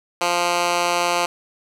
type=tone with high-pass filter; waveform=10% pulse; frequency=174.61 Hz; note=F3; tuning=in tune; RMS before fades=-20 dBFS; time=0.21-1.26 s; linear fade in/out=5 ms; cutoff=580 Hz; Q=0.59; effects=low-pass 9000 Hz 12 dB/octave + 7-bit